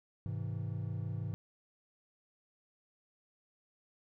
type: chord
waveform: triangle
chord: Ab augmented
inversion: none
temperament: just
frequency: 103.83 / 129.78 / 162.23 Hz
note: Ab2 / C3 / E3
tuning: 0 / -14 / -27 cents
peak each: -36 / -39 / -40 dBFS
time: 0.26-1.34 s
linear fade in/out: 0 ms
effects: none